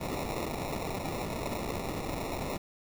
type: noise with sample-and-hold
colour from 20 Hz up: blue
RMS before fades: -35 dBFS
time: 0-2.58 s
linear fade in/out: 10 ms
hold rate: 1575 Hz
effects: none